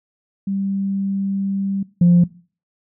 sine tone pair in turn, 196 / 174.59 Hz, G3 / F3, 0 / 0 cents, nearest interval major second, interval 200 cents, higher first, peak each -19 / -7 dBFS, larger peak second, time 0.47-1.83 / 2.01-2.24 s, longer first, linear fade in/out 5 ms, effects noise-tail reverb RT60 0.4 s tail -21 dB re dry + tanh soft clip ceiling -6 dBFS

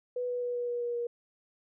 sine tone with pitch steps, 493.9 / 490.8 / 487.7 / 484.6 / 481.5 / 478.5 / 475.4 Hz, B4 / B4 / B4 / B4 / B4 / A#4 / A#4, 0 / -11 / -22 / -33 / -44 / +45 / +34 cents, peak -30 dBFS, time 0.16-1.07 s, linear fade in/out 5 ms, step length 130 ms, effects none

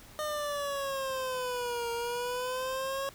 25% pulse exponential two-way sweep, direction down then up, 611 to 466.2 to 551 Hz, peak -28 dBFS, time 0.19-3.09 s, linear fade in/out 0 ms, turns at 1.91 s, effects pink hiss -53 dBFS RMS until 3.14 s

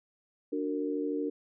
sine chord, D augmented, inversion none, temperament just, 293.7 / 367.1 / 458.9 Hz, D4 / F#4 / A#4, 0 / -14 / -27 cents, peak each -32 / -37 / -34 dBFS, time 0.52-1.3 s, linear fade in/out 10 ms, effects none

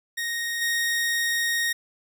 sawtooth tone with level steps, 1864.7 Hz, A#6, in tune, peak -23 / -19 dBFS, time 0.17-1.73 s, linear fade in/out 10 ms, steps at 0.61 s, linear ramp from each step 10 ms, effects 10-bit

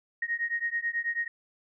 sine beating tone pair, 1864.7 / 1873.9 Hz, A#6 / A#6, 0 / +9 cents, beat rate 9.2 Hz, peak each -31 dBFS, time 0.22-1.28 s, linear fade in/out 5 ms, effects none

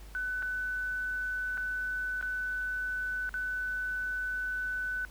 sine tone with dropouts, 1500 Hz, F#6, 23 cents sharp, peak -31 dBFS, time 0.15-5.05 s, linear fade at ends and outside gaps 0 ms, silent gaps 0.423-0.427 / 1.573-1.578 / 2.212-2.226 / 3.292-3.341 s, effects added 50 Hz sine -46 dBFS peak until 5.1 s + pink hiss -56 dBFS RMS until 5.1 s

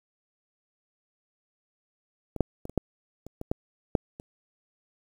clicks, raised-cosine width 2 ms, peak -21 / -8 / -23 / -26 / -10 / -28 / -22 / -12 / -8 / -27 dBFS, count 10, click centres 2.363 / 2.407 / 2.654 / 2.696 / 2.777 / 3.266 / 3.414 / 3.515 / 3.952 / 4.199 s, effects 8-bit

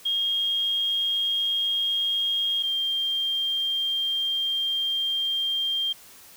sine tone pair in turn, 3246 / 3190 Hz, G#7 / G7, -40 / +30 cents, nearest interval unison, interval 30 cents, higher first, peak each -22 / -23 dBFS, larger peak first, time 0.05-2.63 / 2.63-5.93 s, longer second, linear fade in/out 10 ms, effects white hiss -49 dBFS RMS until 6.36 s

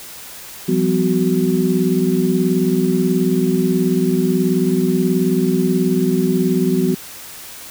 sine tone cluster, 173.5 / 192 / 252.4 / 372.7 Hz, F3 / G3 / B3 / F#4, -11 / -36 / +38 / +13 cents, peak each -19 dBFS, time 0.68-6.95 s, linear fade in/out 10 ms, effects white hiss -35 dBFS RMS until 7.7 s

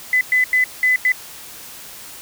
sine tone bursts at uneven times, 2009 Hz, B6, 29 cents sharp, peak -12 dBFS, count 5, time 0.13-0.21 / 0.32-0.44 / 0.53-0.64 / 0.83-0.96 / 1.05-1.12 s, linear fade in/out 2 ms, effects white hiss -37 dBFS RMS until 2.21 s

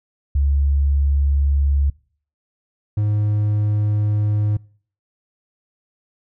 sine / triangle tone pair in turn, 70.3 / 104.94 Hz, C#2 / G#2, +25 / +18 cents, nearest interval perfect fifth, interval 693 cents, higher second, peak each -14 dBFS, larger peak neither, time 0.35-1.9 / 2.97-4.57 s, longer second, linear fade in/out 5 ms, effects noise-tail reverb RT60 0.5 s tail -24 dB re dry

